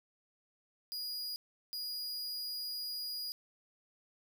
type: tone bursts at uneven times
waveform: 45% pulse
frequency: 4887 Hz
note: D#8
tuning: 32 cents flat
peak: -37 dBFS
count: 2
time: 0.92-1.36 / 1.73-3.32 s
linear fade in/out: 0 ms
effects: none